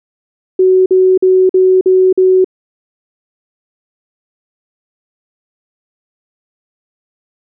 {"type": "tone bursts", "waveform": "sine", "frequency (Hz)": 373.1, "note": "F#4", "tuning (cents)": 14, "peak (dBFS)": -5, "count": 6, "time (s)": [0.59, 2.445], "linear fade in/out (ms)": 5, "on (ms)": 270, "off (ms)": 47, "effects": []}